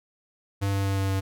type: tone with pitch steps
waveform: square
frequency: 99 / 98.37 / 97.75 / 97.13 / 96.52 Hz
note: G2 / G2 / G2 / G2 / G2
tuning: +18 / +7 / -4 / -15 / -26 cents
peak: -24 dBFS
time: 0.61-1.21 s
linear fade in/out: 20 ms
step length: 120 ms
effects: none